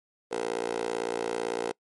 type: tone with high-pass filter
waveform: 10% pulse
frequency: 57.9 Hz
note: A#1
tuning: 11 cents flat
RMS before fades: -31 dBFS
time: 0.31-1.72 s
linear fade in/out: 10 ms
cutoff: 480 Hz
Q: 5.6
effects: noise-tail reverb RT60 0.1 s tail -25 dB re dry + MP3 48 kbps